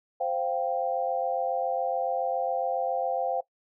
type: chord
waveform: sine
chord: C suspended fourth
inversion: none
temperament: just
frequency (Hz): 523.3 / 697.7 / 784.9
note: C5 / F5 / G5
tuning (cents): 0 / -2 / +2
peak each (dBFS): -30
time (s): 0.2-3.41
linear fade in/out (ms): 10
effects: noise-tail reverb RT60 0.1 s tail -19 dB re dry